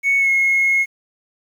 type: tone with pitch glide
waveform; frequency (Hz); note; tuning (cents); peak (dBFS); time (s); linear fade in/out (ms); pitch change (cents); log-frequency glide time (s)
triangle; 2217 to 2165; C#7 to C#7; 0 to -41; -10; 0.03-0.86; 50; -41; 0.18-0.3
effects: tanh soft clip ceiling -10 dBFS + 8-bit